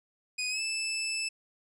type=tone with pitch glide; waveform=20% pulse; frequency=2489 to 2631 Hz; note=D#7 to E7; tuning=0 to -4 cents; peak=-25 dBFS; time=0.38-1.29 s; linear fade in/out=10 ms; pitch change=+96 cents; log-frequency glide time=0.49-0.61 s; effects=low-pass 12000 Hz 12 dB/octave